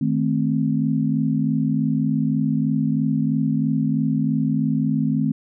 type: chord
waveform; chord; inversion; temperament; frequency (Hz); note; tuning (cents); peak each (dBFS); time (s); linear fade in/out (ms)
sine; A diminished; second; equal with one note detuned; 155.56 / 218.4 / 261.6; Eb3 / A3 / C4; 0 / -13 / 0; -22; 0.01-5.32; 5
effects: none